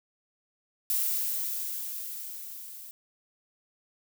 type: noise with level ramp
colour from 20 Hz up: violet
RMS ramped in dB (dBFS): -27 to -45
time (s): 0.9-2.91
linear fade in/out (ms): 0
effects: none